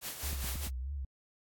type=noise with tremolo; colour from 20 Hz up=white; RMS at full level=-38 dBFS; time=0.01-0.7 s; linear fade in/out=50 ms; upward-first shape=sine; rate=4.8 Hz; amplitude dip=60%
type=tone with vibrato; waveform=sine; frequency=66.7 Hz; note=C2; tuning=34 cents sharp; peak=-35 dBFS; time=0.23-1.05 s; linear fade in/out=5 ms; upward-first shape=triangle; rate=3.2 Hz; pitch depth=150 cents each way
type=click train; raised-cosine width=5 ms; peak=-30 dBFS; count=4; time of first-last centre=0.33-0.67 s; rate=8.83 Hz
effects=AAC 64 kbps